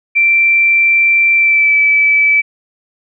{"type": "tone with pitch glide", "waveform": "sine", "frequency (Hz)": [2349, 2306], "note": ["D7", "D7"], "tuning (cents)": [0, -32], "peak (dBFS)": -7, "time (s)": [0.15, 2.42], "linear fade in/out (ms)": 20, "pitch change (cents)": -32, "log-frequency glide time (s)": [1.35, 1.76], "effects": []}